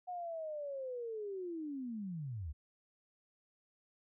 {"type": "linear sweep", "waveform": "sine", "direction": "down", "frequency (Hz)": [732, 65.41], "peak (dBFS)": -39, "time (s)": [0.07, 2.53], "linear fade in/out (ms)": 20, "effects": []}